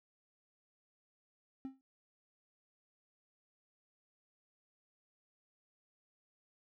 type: tone with exponential decay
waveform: triangle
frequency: 266 Hz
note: C4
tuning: 29 cents sharp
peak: -35 dBFS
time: 1.65-1.81 s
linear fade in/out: 0 ms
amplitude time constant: 33 ms
effects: none